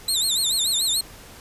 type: tone with vibrato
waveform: 25% pulse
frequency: 3911 Hz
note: B7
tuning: 18 cents flat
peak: -15 dBFS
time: 0.08-1.01 s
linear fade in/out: 5 ms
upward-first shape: sine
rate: 6.9 Hz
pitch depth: 170 cents each way
effects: pink hiss -44 dBFS RMS until 1.4 s + resampled to 32000 Hz